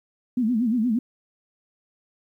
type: tone with vibrato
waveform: sine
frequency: 232.9 Hz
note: A#3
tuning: 1 cent flat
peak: -19 dBFS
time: 0.37-0.99 s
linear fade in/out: 5 ms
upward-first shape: sine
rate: 8.5 Hz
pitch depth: 160 cents each way
effects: 10-bit